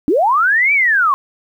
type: linear two-way sweep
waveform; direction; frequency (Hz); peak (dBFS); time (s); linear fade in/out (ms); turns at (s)
sine; up then down; 261.6 to 2349 to 1052; -10; 0.08-1.14; 0; 0.73
effects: 8-bit